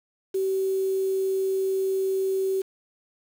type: tone with quantisation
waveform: sine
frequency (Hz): 383.2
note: G4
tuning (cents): -39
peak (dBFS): -22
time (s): 0.34-2.62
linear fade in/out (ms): 10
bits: 7
effects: none